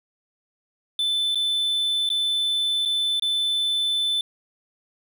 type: tone with dropouts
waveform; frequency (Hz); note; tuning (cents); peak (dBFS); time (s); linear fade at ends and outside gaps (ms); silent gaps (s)
triangle; 3520; A7; 0; -19; 0.99-4.21; 2; 1.347-1.355 / 2.091-2.101 / 2.852-2.857 / 3.197-3.222
effects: none